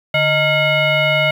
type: tone with frequency modulation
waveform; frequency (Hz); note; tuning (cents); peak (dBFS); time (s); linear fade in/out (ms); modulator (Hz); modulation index
sine; 1393; F6; -5; -12; 0.14-1.31; 5; 770; 1.9
effects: 7-bit